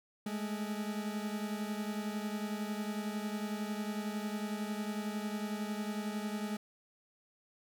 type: beating tone pair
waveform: 40% pulse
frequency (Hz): 207.7 / 218.7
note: G#3 / A3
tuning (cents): 0 / -10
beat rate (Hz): 11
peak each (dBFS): -36 / -40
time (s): 0.26-6.57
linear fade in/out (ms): 5
effects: none